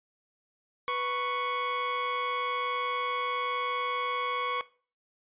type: tone pair together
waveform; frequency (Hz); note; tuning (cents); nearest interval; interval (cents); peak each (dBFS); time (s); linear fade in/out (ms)
sawtooth; 493.9 / 1108.8; B4 / C#6; 0 / 0; octave + major second; 1400; -31 / -25; 0.88-4.61; 0
effects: noise-tail reverb RT60 0.4 s tail -19 dB re dry + resampled to 8000 Hz